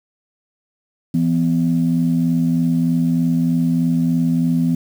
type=tone pair together; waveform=sine; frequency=167.06 / 250.3 Hz; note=E3 / B3; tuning=+23 / +23 cents; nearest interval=perfect fifth; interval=700 cents; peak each=-16 dBFS; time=1.14-4.75 s; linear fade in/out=5 ms; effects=tanh soft clip ceiling -7 dBFS + 7-bit